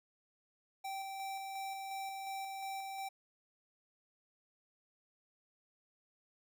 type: tone with tremolo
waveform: square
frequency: 778 Hz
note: G5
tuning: 13 cents flat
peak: -40 dBFS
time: 0.84-3.09 s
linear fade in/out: 10 ms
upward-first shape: square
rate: 2.8 Hz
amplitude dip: 25%
effects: none